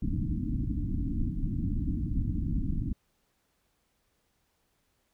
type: low-pass noise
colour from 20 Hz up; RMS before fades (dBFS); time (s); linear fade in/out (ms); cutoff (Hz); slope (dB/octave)
pink; -30; 0.02-2.93; 5; 310; 96
effects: pink hiss -74 dBFS RMS until 5.13 s